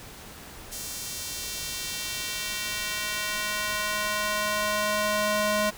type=tone with high-pass filter sweep; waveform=square; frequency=209.7 Hz; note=G#3; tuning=17 cents sharp; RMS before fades=-29 dBFS; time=0.71-5.71 s; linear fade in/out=20 ms; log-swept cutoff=6400 to 480 Hz; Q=0.83; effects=pink hiss -44 dBFS RMS until 5.77 s